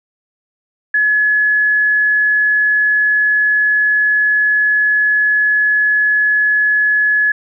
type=tone; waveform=sine; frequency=1700 Hz; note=G#6; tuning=40 cents sharp; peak=-10 dBFS; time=0.94-7.32 s; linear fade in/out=5 ms; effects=none